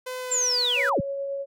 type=tone with pitch glide; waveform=sawtooth; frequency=508 to 490.4 Hz; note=B4 to B4; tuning=+49 to -12 cents; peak=-27 dBFS; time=0.06-0.9 s; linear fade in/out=10 ms; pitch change=-61 cents; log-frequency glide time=0.19-0.65 s
type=linear sweep; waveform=sine; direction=down; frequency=7490 to 34.65 Hz; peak=-21 dBFS; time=0.31-1.01 s; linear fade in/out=10 ms
type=tone with tremolo; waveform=sine; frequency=554.4 Hz; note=C#5; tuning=in tune; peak=-26 dBFS; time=0.75-1.46 s; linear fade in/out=50 ms; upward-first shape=triangle; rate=9.1 Hz; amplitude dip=25%
effects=none